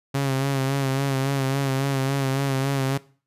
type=tone with vibrato; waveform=sawtooth; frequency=136 Hz; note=C#3; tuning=33 cents flat; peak=-17 dBFS; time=0.14-2.98 s; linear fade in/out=10 ms; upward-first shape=sine; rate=3.6 Hz; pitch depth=41 cents each way; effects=noise-tail reverb RT60 0.4 s tail -19 dB re dry + resampled to 32000 Hz